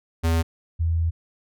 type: tone pair in turn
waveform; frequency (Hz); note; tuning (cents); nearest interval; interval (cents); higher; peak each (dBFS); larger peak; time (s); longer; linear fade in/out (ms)
square / sine; 82.41 / 82.75; E2 / E2; 0 / +7; unison; 7; second; -19; neither; 0.23-0.43 / 0.79-1.11; second; 20
effects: none